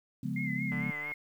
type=chord; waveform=sine; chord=C# dominant seventh; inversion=none; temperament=equal; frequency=138.59 / 174.61 / 207.7 / 246.9 Hz; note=C#3 / E#3 / G#3 / B3; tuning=0 / 0 / 0 / 0 cents; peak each=-37 dBFS; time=0.23-0.91 s; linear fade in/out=5 ms
type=tone with vibrato; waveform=sine; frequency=2087 Hz; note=C7; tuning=5 cents flat; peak=-35 dBFS; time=0.36-1.14 s; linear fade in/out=5 ms; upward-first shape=sine; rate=4.4 Hz; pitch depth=64 cents each way
type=click train; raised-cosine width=0.5 ms; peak=-30 dBFS; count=60; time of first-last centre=0.72-1.119 s; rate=148 Hz
effects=10-bit